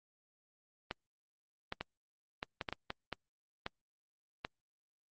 clicks, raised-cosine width 0.3 ms, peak -21 dBFS, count 11, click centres 0.911 / 1.724 / 1.81 / 2.429 / 2.612 / 2.688 / 2.726 / 2.904 / 3.127 / 3.664 / 4.449 s, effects Opus 32 kbps

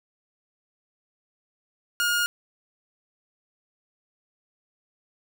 sawtooth tone, 1426 Hz, F6, 36 cents sharp, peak -18 dBFS, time 2-2.26 s, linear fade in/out 0 ms, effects 9-bit

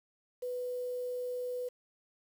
sine tone with quantisation, 496 Hz, B4, 7 cents sharp, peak -34 dBFS, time 0.42-1.69 s, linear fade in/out 10 ms, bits 9, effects none

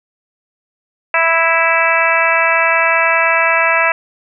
harmonic tone, 329.6 Hz, E4, in tune, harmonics 2 / 3 / 4 / 5 / 6 / 7 / 8, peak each -18 / -18 / -18 / -18 / -18 / -18 / -18 dBFS, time 1.14-3.92 s, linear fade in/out 2 ms, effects none

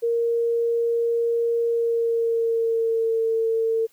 sine tone with pitch glide, 466.2 to 451.1 Hz, A#4 to A4, 0 to +43 cents, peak -19 dBFS, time 0.02-3.87 s, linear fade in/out 20 ms, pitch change -57 cents, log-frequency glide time 1.67-3.24 s, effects white hiss -60 dBFS RMS until 3.92 s

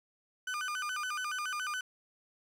35% pulse tone with vibrato, 1349 Hz, E6, 40 cents sharp, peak -32 dBFS, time 0.47-1.81 s, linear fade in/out 5 ms, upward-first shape square, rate 7.1 Hz, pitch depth 190 cents each way, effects low-pass 10000 Hz 12 dB/octave + 10-bit

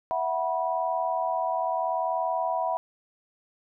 sine chord, E suspended second, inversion none, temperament equal with one note detuned, 659.3 / 740 / 975.9 Hz, E5 / F#5 / B5, 0 / 0 / -21 cents, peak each -29 dBFS, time 0.11-2.77 s, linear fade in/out 0 ms, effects none

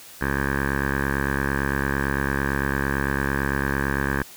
10% pulse tone with low-pass filter, 68.9 Hz, C#2, 10 cents flat, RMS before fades -24 dBFS, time 0.21-4.23 s, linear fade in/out 5 ms, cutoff 1600 Hz, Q 6.4, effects white hiss -44 dBFS RMS until 4.36 s

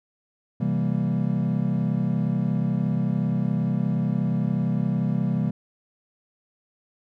triangle chord, C dominant seventh, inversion none, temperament equal, 130.81 / 164.81 / 196 / 233.1 Hz, C3 / E3 / G3 / Bb3, 0 / 0 / 0 / 0 cents, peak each -25 / -24 / -24 / -27 dBFS, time 0.6-5.51 s, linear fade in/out 10 ms, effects none

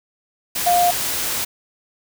sine tone in noise, 705 Hz, F5, 16 cents sharp, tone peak -13 dBFS, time 0.66-0.91 s, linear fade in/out 10 ms, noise white, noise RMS -23 dBFS, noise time 0.55-1.45 s, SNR +7 dB, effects none

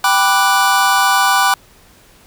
square chord, G major seventh, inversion none, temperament equal, 784 / 987.8 / 1174.7 / 1480 Hz, G5 / B5 / D6 / F#6, 0 / 0 / 0 / 0 cents, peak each -17 dBFS, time 0.04-1.54 s, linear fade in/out 2 ms, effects pink hiss -47 dBFS RMS until 2.26 s

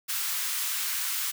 white high-pass noise, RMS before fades -30 dBFS, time 0.08-1.32 s, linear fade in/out 20 ms, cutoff 1100 Hz, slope 24 dB/octave, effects none

